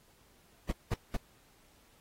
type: noise bursts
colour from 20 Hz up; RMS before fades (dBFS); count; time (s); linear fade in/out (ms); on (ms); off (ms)
brown; -30; 3; 0.69-1.165; 2; 25; 200
effects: pink hiss -65 dBFS RMS until 2 s + AAC 48 kbps